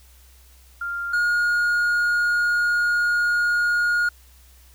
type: tone pair in turn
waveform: sine / triangle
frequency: 1396.9 / 1432 Hz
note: F6 / F6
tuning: 0 / +43 cents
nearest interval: unison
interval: 43 cents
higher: second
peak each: -25 / -16 dBFS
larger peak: second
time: 0.81-1.13 / 1.13-4.09 s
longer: second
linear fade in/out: 5 ms
effects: added 63 Hz sine -49 dBFS peak until 4.74 s + white hiss -55 dBFS RMS until 4.74 s